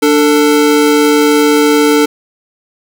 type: tone pair together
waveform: square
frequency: 293.7 / 447.1 Hz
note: D4 / A4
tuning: 0 / +28 cents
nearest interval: perfect fifth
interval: 728 cents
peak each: -10 dBFS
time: 0.02-2.06 s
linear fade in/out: 10 ms
effects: none